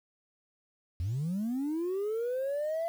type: linear sweep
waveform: sine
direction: up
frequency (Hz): 79.8 to 679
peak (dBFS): -28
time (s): 1-2.88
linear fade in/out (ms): 0
effects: tanh soft clip ceiling -26 dBFS + 9-bit

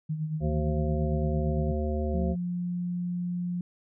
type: tone with tremolo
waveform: sine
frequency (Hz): 155.56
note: D#3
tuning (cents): 0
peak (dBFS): -26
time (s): 0.09-1.72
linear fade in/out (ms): 10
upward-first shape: sine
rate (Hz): 8.8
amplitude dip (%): 55
type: harmonic tone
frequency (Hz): 75.5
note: D2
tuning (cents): +48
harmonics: 1 / 3 / 5 / 7 / 9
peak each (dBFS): -28 / -33 / -35 / -36 / -38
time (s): 0.4-2.36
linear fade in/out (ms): 50
type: tone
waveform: sine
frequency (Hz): 176.8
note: F3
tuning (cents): +22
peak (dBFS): -28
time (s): 2.14-3.61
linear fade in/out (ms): 2
effects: none

